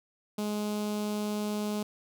sawtooth tone with notch filter, 209.4 Hz, G#3, 15 cents sharp, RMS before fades -32 dBFS, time 0.38-1.83 s, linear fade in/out 5 ms, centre 1800 Hz, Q 1.1, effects none

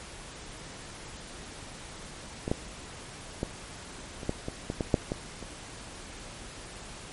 clicks, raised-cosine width 2 ms, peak -17 / -12 / -15 / -25 / -14 / -19 / -17 / -14 / -7 / -16 / -29 dBFS, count 11, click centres 2.479 / 2.515 / 3.431 / 4.232 / 4.294 / 4.484 / 4.701 / 4.808 / 4.942 / 5.119 / 5.427 s, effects pink hiss -44 dBFS RMS until 7.12 s + MP3 48 kbps

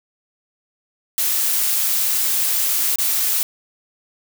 blue noise with dropouts, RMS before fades -19 dBFS, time 1.18-3.43 s, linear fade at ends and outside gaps 1 ms, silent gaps 2.958-2.985 s, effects none

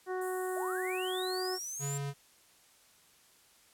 harmonic tone, 370 Hz, F#4, in tune, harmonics 1 / 2 / 3 / 4 / 5, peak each -34 / -40 / -44 / -46 / -48 dBFS, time 0.06-1.59 s, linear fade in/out 50 ms
white high-pass noise, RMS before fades -45 dBFS, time 0.21-1.98 s, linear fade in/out 5 ms, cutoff 7200 Hz, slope 96 dB/octave
sine linear sweep, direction up, 587.3 to 7459 Hz, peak -38 dBFS, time 0.56-1.98 s, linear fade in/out 10 ms
square tone, 140.8 Hz, C#3, 27 cents sharp, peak -35 dBFS, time 1.79-2.14 s, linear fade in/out 50 ms
effects white hiss -63 dBFS RMS until 3.73 s + low-pass 12000 Hz 12 dB/octave

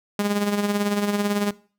sawtooth tone with tremolo, 204.7 Hz, G#3, 25 cents flat, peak -15 dBFS, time 0.19-1.51 s, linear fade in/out 2 ms, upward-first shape sine, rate 18 Hz, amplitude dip 55%, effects noise-tail reverb RT60 0.4 s tail -20 dB re dry

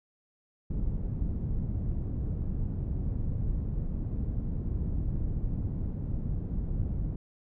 pink low-pass noise, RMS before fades -31 dBFS, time 0.7-7.16 s, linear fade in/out 5 ms, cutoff 170 Hz, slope 12 dB/octave, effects none

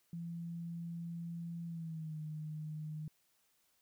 sine tone with pitch glide, 169 to 154.08 Hz, E3 to D#3, +43 to -17 cents, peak -40 dBFS, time 0.13-3.08 s, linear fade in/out 2 ms, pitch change -160 cents, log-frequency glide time 1.66-2.18 s, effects white hiss -75 dBFS RMS until 3.81 s

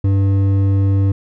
sine tone with hard clipping, 98 Hz, G2, in tune, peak -13 dBFS, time 0.04-1.12 s, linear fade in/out 5 ms, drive 8 dB, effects none

